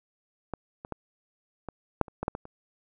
clicks, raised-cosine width 1 ms, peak -18 / -25 / -19 / -22 / -7 / -30 / -17 / -12 / -20 / -30 dBFS, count 10, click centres 0.537 / 0.849 / 0.923 / 1.687 / 2.013 / 2.082 / 2.23 / 2.281 / 2.351 / 2.454 s, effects none

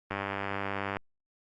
click train, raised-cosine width 0.5 ms, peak -17 dBFS, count 86, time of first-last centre 0.11-0.969 s, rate 99 Hz, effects Opus 24 kbps

